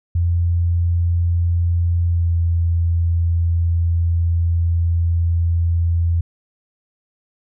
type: tone with pitch glide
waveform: sine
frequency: 85.9 to 84.52 Hz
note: F2 to E2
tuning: -28 to +44 cents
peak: -14 dBFS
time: 0.15-6.21 s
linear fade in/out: 5 ms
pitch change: -28 cents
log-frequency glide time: 2.05-2.35 s
effects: none